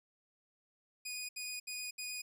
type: tone bursts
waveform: 15% pulse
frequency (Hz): 2473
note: D#7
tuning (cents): -11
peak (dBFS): -33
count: 4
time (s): 1.05-2.22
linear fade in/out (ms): 10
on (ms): 240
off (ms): 70
effects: none

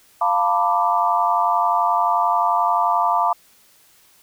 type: chord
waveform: sine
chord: B half-diminished seventh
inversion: second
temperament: equal with one note detuned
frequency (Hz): 698.5 / 896.4 / 987.8 / 1174.7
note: F5 / A5 / B5 / D6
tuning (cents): 0 / +32 / 0 / 0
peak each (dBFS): -21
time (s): 0.21-3.33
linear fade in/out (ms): 5
effects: white hiss -54 dBFS RMS until 4.22 s

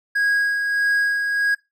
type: tone with tremolo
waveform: triangle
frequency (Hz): 1646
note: G#6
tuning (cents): -16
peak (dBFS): -14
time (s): 0.15-1.55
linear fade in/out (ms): 10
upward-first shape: sine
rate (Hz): 1.6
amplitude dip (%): 40
effects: noise-tail reverb RT60 0.2 s tail -20 dB re dry

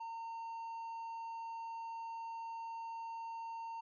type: tone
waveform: triangle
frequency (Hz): 914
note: A#5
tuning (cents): -34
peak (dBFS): -40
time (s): 0-3.81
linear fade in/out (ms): 10
effects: resampled to 16000 Hz

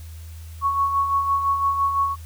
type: tone with tremolo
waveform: sine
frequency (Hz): 1108.7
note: C#6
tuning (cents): 0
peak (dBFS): -16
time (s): 0.61-2.16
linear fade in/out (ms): 50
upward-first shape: sine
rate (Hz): 5.9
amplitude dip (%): 50
effects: added 81 Hz sine -35 dBFS peak until 2.25 s + white hiss -50 dBFS RMS until 2.25 s

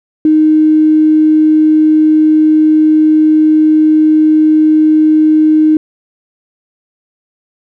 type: tone with tanh clipping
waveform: triangle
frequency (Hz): 310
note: D#4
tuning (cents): -6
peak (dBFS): -4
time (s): 0.25-5.77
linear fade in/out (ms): 2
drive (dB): 3
effects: none

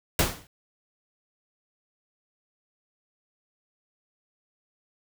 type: noise with exponential decay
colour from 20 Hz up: pink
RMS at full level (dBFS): -18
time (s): 0.19-0.47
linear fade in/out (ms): 2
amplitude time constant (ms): 59
effects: none

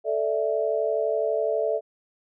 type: chord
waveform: sine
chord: A suspended fourth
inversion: none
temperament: equal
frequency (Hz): 440 / 587.3 / 659.3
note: A4 / D5 / E5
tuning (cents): 0 / 0 / 0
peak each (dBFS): -26 / -27 / -26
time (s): 0.04-1.81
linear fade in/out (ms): 50
effects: none

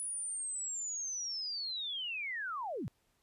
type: linear sweep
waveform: sine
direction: down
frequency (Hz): 9956 to 87.9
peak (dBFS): -36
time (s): 0-2.88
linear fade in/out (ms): 0
effects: pink hiss -75 dBFS RMS until 3.22 s + resampled to 32000 Hz

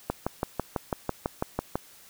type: click train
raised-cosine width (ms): 1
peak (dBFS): -12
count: 11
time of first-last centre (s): 0.1-1.756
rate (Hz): 6.04
effects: white hiss -53 dBFS RMS until 2.09 s

